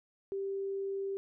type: tone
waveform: sine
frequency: 392 Hz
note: G4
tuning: in tune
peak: -33 dBFS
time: 0.32-1.17 s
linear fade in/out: 0 ms
effects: none